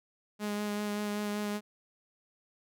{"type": "tone with vibrato", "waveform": "sawtooth", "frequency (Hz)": 207.7, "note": "G#3", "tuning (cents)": 0, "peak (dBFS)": -28, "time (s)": [0.39, 1.61], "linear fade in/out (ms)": 50, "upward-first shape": "sine", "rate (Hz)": 5.2, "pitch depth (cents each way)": 14, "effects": []}